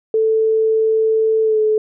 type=tone with pitch glide; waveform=sine; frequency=441.3 to 431.2 Hz; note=A4 to A4; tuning=+5 to -35 cents; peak=-12 dBFS; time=0.14-1.78 s; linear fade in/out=2 ms; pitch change=-40 cents; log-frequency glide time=1.43-1.59 s; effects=none